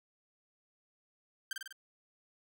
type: tone with echo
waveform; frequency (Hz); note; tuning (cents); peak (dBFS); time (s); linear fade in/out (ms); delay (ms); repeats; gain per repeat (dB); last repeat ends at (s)
sawtooth; 1568; G6; 0; -31; 1.51-1.53; 2; 49; 4; -3; 1.726
effects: none